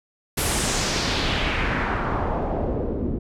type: noise with low-pass filter sweep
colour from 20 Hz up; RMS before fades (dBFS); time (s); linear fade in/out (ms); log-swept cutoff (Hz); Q
pink; -24; 0.37-3.19; 10; 12000 to 280; 1.9
effects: none